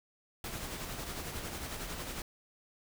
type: noise with tremolo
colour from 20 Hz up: pink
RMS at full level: -39 dBFS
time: 0.44-2.22 s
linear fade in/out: 2 ms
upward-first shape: sine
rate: 11 Hz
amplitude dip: 40%
effects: none